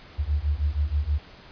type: beating tone pair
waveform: sine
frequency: 70.3 / 76.6 Hz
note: C#2 / D#2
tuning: +25 / -27 cents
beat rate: 6.3 Hz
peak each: -25 dBFS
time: 0.18-1.19 s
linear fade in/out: 20 ms
effects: pink hiss -48 dBFS RMS until 1.51 s + resampled to 11025 Hz